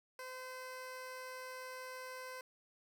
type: tone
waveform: 15% pulse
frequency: 513 Hz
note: C5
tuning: 34 cents flat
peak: -39 dBFS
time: 0.19-2.41 s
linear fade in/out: 2 ms
effects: none